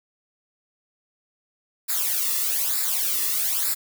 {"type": "noise with flanger", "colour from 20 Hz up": "blue", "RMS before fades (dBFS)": -24, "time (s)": [1.88, 3.75], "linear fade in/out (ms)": 20, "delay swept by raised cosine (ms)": [0.32, 1.32], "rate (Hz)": 1.1, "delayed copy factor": -0.8, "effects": []}